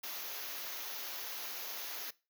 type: band-stop noise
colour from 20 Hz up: white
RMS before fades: -42 dBFS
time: 0.03-2.11 s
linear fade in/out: 10 ms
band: 6700 to 11000 Hz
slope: 96 dB/octave
effects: noise-tail reverb RT60 0.3 s tail -21 dB re dry + high-pass 400 Hz 12 dB/octave

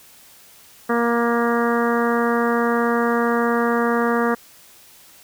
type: harmonic tone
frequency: 235.4 Hz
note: A#3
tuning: 17 cents sharp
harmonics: 1 / 2 / 3 / 4 / 5 / 6 / 7 / 8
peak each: -21 / -21 / -27 / -28 / -25 / -29 / -29 / -32 dBFS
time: 0.89-4.35 s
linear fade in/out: 10 ms
effects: white hiss -48 dBFS RMS until 5.23 s

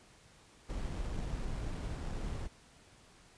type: noise with sample-and-hold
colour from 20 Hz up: brown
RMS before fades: -38 dBFS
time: 0.68-2.48 s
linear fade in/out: 20 ms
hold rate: 6300 Hz
effects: pink hiss -61 dBFS RMS until 3.37 s + resampled to 22050 Hz

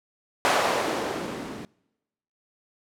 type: noise with low-pass filter sweep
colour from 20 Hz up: violet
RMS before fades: -27 dBFS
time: 0.45-1.65 s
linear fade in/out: 0 ms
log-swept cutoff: 790 to 210 Hz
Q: 1.2
effects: noise-tail reverb RT60 1.0 s tail -26 dB re dry

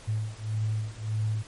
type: beating tone pair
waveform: sine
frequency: 107.4 / 109.1 Hz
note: A2 / A2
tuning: -41 / -14 cents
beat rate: 1.7 Hz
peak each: -30 dBFS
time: 0.07-1.43 s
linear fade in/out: 20 ms
effects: pink hiss -49 dBFS RMS until 1.47 s + MP3 48 kbps

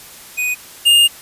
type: tone pair in turn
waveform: square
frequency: 2488 / 2825 Hz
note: D#7 / F7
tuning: -1 / +19 cents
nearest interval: major second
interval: 220 cents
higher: second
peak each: -17 / -8 dBFS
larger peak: second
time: 0.37-0.55 / 0.85-1.08 s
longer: second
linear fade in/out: 20 ms
effects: white hiss -38 dBFS RMS until 1.21 s + resampled to 32000 Hz

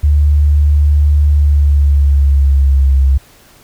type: tone with pitch glide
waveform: sine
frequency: 73.42 to 67.33 Hz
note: D2 to C#2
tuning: 0 to -50 cents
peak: -6 dBFS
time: 0.03-3.18 s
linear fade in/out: 10 ms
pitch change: -150 cents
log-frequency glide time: 1.29-2.99 s
effects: pink hiss -44 dBFS RMS until 3.63 s

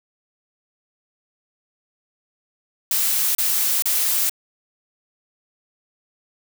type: noise bursts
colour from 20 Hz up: blue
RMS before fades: -20 dBFS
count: 3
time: 2.91-4.296 s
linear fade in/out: 2 ms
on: 440 ms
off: 33 ms
effects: none

